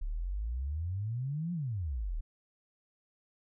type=exponential two-way sweep; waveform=sine; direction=up then down; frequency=34.06 to 179.6 to 34.06 Hz; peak=-32 dBFS; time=0.01-2.21 s; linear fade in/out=10 ms; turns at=1.53 s; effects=none